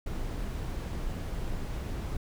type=noise; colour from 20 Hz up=brown; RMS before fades=-34 dBFS; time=0.06-2.17 s; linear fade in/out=5 ms; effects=none